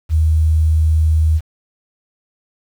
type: tone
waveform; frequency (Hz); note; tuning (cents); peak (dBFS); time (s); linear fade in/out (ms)
sine; 78.9; D#2; +25; -10; 0.09-1.41; 50
effects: 7-bit